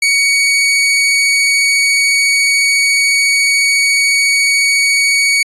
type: tone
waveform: sawtooth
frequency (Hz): 2243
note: C#7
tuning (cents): +20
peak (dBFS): -6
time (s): 0.02-5.43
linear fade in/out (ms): 5
effects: resampled to 24000 Hz